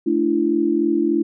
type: chord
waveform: sine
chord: A suspended fourth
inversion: none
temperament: equal with one note detuned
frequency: 220 / 293.7 / 337.1 Hz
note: A3 / D4 / E4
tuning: 0 / 0 / +39 cents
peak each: -24 / -20 / -18 dBFS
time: 0.06-1.23 s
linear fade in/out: 10 ms
effects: none